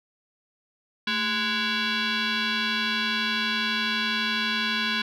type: tone with frequency modulation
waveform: sine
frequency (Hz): 848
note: G#5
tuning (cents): +36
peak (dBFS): -22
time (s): 1.07-5.02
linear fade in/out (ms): 5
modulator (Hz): 626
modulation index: 5.4
effects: tanh soft clip ceiling -19 dBFS